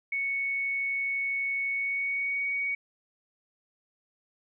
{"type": "tone with pitch glide", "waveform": "sine", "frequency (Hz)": [2217, 2243], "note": ["C#7", "C#7"], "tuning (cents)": [0, 20], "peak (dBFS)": -27, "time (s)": [0.12, 2.75], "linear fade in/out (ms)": 5, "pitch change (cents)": 20, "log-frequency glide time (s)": [1.67, 2.48], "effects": []}